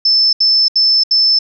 sine tone bursts, 5274 Hz, E8, in tune, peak -8 dBFS, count 4, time 0.05-1.389 s, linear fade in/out 5 ms, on 280 ms, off 73 ms, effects none

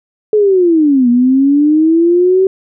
sine linear two-way sweep, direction down then up, 432.8 to 237.6 to 384.5 Hz, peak -6 dBFS, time 0.33-2.47 s, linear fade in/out 2 ms, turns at 1.09 s, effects none

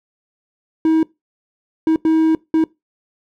triangle tone bursts at uneven times, 319.7 Hz, D#4, 47 cents sharp, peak -9 dBFS, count 4, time 0.85-1.03 / 1.87-1.96 / 2.05-2.35 / 2.54-2.64 s, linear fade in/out 2 ms, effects noise-tail reverb RT60 0.2 s tail -21 dB re dry

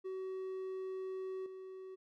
triangle tone with level steps, 377.5 Hz, F#4, 35 cents sharp, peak -37 / -44 dBFS, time 0.04-1.96 s, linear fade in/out 20 ms, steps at 1.46 s, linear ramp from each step 2 ms, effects none

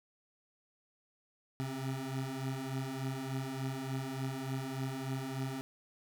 25% pulse beating tone pair, 130.81 / 134.21 Hz, C3 / C3, 0 / +44 cents, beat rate 3.4 Hz, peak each -37 / -34 dBFS, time 1.6-5.61 s, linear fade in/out 0 ms, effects none

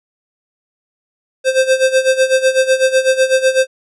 square tone with tremolo, 523.3 Hz, C5, in tune, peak -8 dBFS, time 1.44-3.67 s, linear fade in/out 50 ms, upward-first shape sine, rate 8 Hz, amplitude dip 80%, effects resampled to 24000 Hz

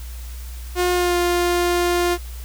sawtooth tone with pitch glide, 357.7 to 351.1 Hz, F4 to F4, +41 to +9 cents, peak -13 dBFS, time 0.75-2.18 s, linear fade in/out 50 ms, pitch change -32 cents, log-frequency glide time 0.93-1.17 s, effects added 60 Hz sine -30 dBFS peak until 2.44 s + white hiss -43 dBFS RMS until 2.44 s

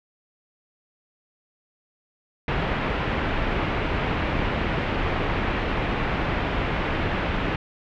pink low-pass noise, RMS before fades -25 dBFS, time 2.48-7.56 s, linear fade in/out 2 ms, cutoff 2800 Hz, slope 24 dB/octave, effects none

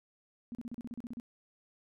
sine tone bursts, 237.1 Hz, A#3, 30 cents sharp, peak -38 dBFS, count 11, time 0.52-1.199 s, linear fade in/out 0 ms, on 29 ms, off 36 ms, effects none

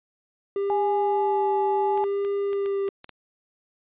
triangle tone with vibrato, 397.1 Hz, G4, 22 cents sharp, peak -21 dBFS, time 0.56-2.89 s, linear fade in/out 2 ms, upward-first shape sine, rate 0.71 Hz, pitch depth 17 cents each way
sine tone with pitch glide, 831 to 846 Hz, G#5 to G#5, +1 to +32 cents, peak -23 dBFS, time 0.7-2.04 s, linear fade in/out 0 ms, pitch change +31 cents, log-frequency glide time 1.09-1.21 s
clicks, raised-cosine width 0.2 ms, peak -24 dBFS, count 7, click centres 1.976 / 2.249 / 2.531 / 2.66 / 2.881 / 3.044 / 3.093 s
effects resampled to 8000 Hz

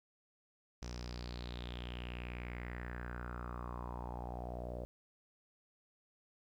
sawtooth tone with low-pass filter sweep, 60.4 Hz, B1, 38 cents flat, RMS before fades -44 dBFS, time 0.82-4.85 s, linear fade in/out 0 ms, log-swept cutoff 5800 to 570 Hz, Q 5.5, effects 12-bit

